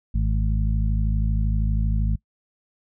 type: harmonic tone with a mistuned harmonic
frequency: 52.7 Hz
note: G#1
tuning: 26 cents sharp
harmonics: 1 / 2 / 3 / 4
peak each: -20 / -26 / -30 / -32 dBFS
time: 0.14-2.16 s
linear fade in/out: 10 ms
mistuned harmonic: 4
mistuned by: +44 cents
effects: noise-tail reverb RT60 0.1 s tail -22 dB re dry